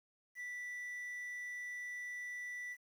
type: tone with quantisation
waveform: triangle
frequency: 1968 Hz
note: B6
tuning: 7 cents flat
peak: -40 dBFS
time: 0.35-2.77 s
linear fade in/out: 50 ms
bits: 11
effects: none